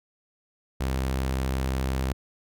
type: tone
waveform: sawtooth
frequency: 65.7 Hz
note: C2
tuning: 8 cents sharp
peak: -21 dBFS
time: 0.8-2.13 s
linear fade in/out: 10 ms
effects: none